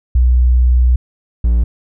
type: tone pair in turn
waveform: sine / triangle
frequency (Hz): 61.74 / 58.53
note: B1 / A#1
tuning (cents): 0 / +8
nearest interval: minor second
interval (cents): 92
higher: first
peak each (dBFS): -7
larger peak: neither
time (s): 0.15-0.96 / 1.44-1.64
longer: first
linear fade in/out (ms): 5
effects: none